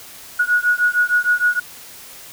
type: beating tone pair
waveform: sine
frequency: 1453 / 1459.5 Hz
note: F#6 / F#6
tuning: -32 / -24 cents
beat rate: 6.5 Hz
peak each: -17 / -17 dBFS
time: 0.39-1.6 s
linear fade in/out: 10 ms
effects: white hiss -39 dBFS RMS until 2.32 s